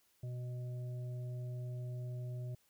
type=harmonic tone; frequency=123.8 Hz; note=B2; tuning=5 cents sharp; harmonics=1 / 3 / 5; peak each=-39 / -56 / -55 dBFS; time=0.23-2.55 s; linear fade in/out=5 ms; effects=white hiss -73 dBFS RMS until 2.69 s